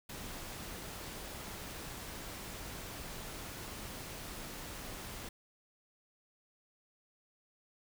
pink noise, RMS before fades -45 dBFS, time 0.09-5.29 s, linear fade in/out 5 ms, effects none

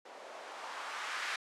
violet noise with low-pass filter sweep, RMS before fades -42 dBFS, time 0.05-1.36 s, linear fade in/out 5 ms, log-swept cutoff 530 to 1700 Hz, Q 1.5, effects high-pass 300 Hz 12 dB/octave + low-pass 9000 Hz 12 dB/octave

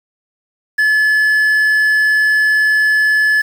triangle tone with quantisation, 1721 Hz, A6, 39 cents flat, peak -8 dBFS, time 0.78-3.42 s, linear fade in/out 10 ms, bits 6, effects none

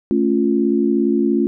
sine chord, A augmented, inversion none, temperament equal, 220 / 277.2 / 349.2 Hz, A3 / C#4 / E#4, 0 / 0 / 0 cents, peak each -18 dBFS, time 0.11-1.47 s, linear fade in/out 0 ms, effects none

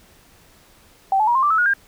sine tone with pitch steps, 775 / 859.9 / 954.1 / 1058.7 / 1174.7 / 1303.4 / 1446.2 / 1604.7 Hz, G5 / A5 / A#5 / C6 / D6 / E6 / F#6 / G6, -20 / -40 / +40 / +20 / 0 / -20 / -40 / +40 cents, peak -14 dBFS, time 1.12-1.736 s, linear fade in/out 2 ms, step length 77 ms, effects pink hiss -52 dBFS RMS until 1.87 s

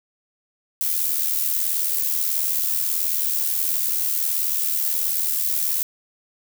violet noise with amplitude modulation, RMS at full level -20 dBFS, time 0.81-5.83 s, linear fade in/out 0 ms, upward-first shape sine, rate 78.5 Hz, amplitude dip 55%, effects none

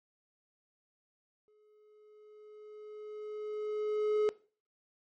triangle tone with exponential growth, 424.3 Hz, G#4, 37 cents sharp, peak -22 dBFS, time 1.48-4.29 s, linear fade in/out 0 ms, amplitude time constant 610 ms, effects noise-tail reverb RT60 0.4 s tail -20 dB re dry + MP3 32 kbps

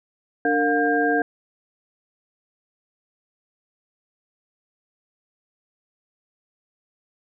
sine tone cluster, 294.6 / 458.5 / 713 / 1601 Hz, D4 / A#4 / F5 / G6, +6 / -29 / +36 / +36 cents, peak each -23 dBFS, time 0.45-1.22 s, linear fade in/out 2 ms, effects none

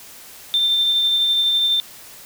sine tone with tremolo, 3577 Hz, A7, 28 cents sharp, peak -13 dBFS, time 0.54-1.8 s, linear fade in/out 0 ms, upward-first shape sine, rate 12 Hz, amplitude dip 25%, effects tanh soft clip ceiling -9 dBFS + white hiss -41 dBFS RMS until 2.25 s

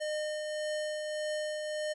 square tone with tremolo, 609 Hz, D#5, 37 cents flat, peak -32 dBFS, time 0-1.94 s, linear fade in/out 20 ms, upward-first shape triangle, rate 1.7 Hz, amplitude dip 35%, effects resampled to 24000 Hz

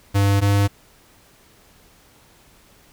square tone pair in turn, 99.8 / 100.55 Hz, G2 / G2, +32 / +44 cents, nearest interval unison, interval 12 cents, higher second, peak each -15 dBFS, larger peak neither, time 0.14-0.41 / 0.41-0.68 s, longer neither, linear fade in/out 20 ms, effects pink hiss -53 dBFS RMS until 2.92 s

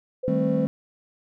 sine tone, 512 Hz, C5, 38 cents flat, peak -25 dBFS, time 0.23-0.66 s, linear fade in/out 10 ms
triangle chord, A half-diminished seventh, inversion second, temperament just, 158.4 / 198 / 220 / 264 Hz, Eb3 / G3 / A3 / C4, +31 / +18 / 0 / +16 cents, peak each -25 dBFS, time 0.28-0.67 s, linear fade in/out 0 ms
effects none

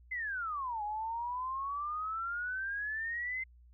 sine exponential two-way sweep, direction down then up, 2085 to 825 to 2085 Hz, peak -34 dBFS, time 0.11-3.44 s, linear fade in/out 10 ms, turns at 0.83 s, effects added 60 Hz sine -56 dBFS peak until 3.73 s

